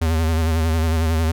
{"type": "tone with vibrato", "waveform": "square", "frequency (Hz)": 80.8, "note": "E2", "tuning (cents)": -34, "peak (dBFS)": -17, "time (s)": [0.01, 1.32], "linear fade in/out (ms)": 10, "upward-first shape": "sine", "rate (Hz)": 11, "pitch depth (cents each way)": 53, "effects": []}